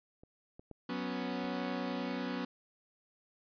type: clicks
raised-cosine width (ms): 2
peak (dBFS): -41 / -37 / -33 / -43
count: 4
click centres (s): 0.235 / 0.595 / 0.713 / 1.444
type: chord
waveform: sawtooth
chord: F# suspended fourth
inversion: none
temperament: equal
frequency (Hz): 185 / 246.9 / 277.2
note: F#3 / B3 / C#4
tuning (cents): 0 / 0 / 0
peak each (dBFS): -37 / -34 / -36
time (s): 0.89-2.45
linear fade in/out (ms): 5
effects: resampled to 11025 Hz